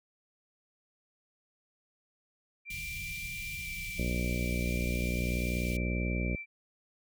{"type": "tone with vibrato", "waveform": "sine", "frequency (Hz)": 2349, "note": "D7", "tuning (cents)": 0, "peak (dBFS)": -38, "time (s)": [2.65, 6.46], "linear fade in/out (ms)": 50, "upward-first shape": "square", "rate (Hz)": 0.5, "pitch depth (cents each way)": 8}
{"type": "band-stop noise", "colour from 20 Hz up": "pink", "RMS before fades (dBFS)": -43, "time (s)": [2.7, 5.77], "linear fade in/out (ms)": 5, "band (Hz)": [190, 2100], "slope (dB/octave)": 96}
{"type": "harmonic tone", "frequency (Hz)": 60.4, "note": "B1", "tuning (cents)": -38, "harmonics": [1, 2, 3, 4, 5, 6, 7, 8, 9, 10], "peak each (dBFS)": [-32, -38, -36, -39, -44, -43, -49, -47, -45, -47], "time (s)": [3.98, 6.36], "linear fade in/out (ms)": 10}
{"effects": []}